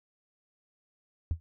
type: tone with exponential decay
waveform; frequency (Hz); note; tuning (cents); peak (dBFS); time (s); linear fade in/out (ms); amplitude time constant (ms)
sine; 82.41; E2; 0; -20; 1.31-1.4; 0; 19
effects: tanh soft clip ceiling -22 dBFS